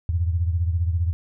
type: beating tone pair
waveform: sine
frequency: 83.6 / 98.6 Hz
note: E2 / G2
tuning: +25 / +11 cents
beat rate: 15 Hz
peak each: -20 / -27 dBFS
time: 0.09-1.13 s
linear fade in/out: 0 ms
effects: none